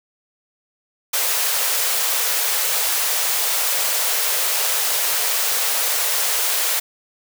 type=high-pass noise; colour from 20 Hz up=white; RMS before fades=-20 dBFS; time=1.13-6.8 s; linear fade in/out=10 ms; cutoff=420 Hz; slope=96 dB/octave; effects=none